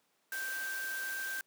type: tone in noise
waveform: sine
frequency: 1568 Hz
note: G6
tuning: in tune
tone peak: -36 dBFS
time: 0.32-1.41 s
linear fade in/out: 2 ms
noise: white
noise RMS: -44 dBFS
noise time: 0.32-1.41 s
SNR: +5 dB
effects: pink hiss -74 dBFS RMS until 1.46 s + high-pass 300 Hz 12 dB/octave